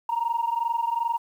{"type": "tone pair together", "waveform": "sine", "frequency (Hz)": [922.4, 945], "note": ["A#5", "A#5"], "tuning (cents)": [-19, 23], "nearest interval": "unison", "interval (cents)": 42, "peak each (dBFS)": -25, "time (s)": [0.09, 1.18], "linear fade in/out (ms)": 5, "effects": ["tanh soft clip ceiling -17 dBFS", "9-bit"]}